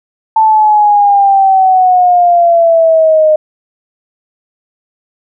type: exponential sweep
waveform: sine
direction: down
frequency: 885 to 614 Hz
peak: -4 dBFS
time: 0.36-3.36 s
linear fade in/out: 5 ms
effects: none